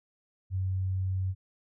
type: tone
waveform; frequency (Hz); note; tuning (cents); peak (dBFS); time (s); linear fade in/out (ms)
sine; 94.1; F#2; +30; -27; 0.5-1.35; 50
effects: none